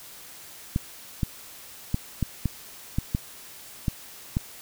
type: clicks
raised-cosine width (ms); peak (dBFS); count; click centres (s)
5; -11; 9; 0.761 / 1.232 / 1.944 / 2.227 / 2.457 / 2.985 / 3.149 / 3.882 / 4.369
effects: white hiss -45 dBFS RMS until 4.61 s